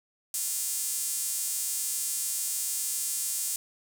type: tone with high-pass filter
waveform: sawtooth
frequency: 347 Hz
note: F4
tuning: 11 cents flat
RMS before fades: -31 dBFS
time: 0.34-3.56 s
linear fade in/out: 2 ms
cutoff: 8300 Hz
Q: 1.8
effects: none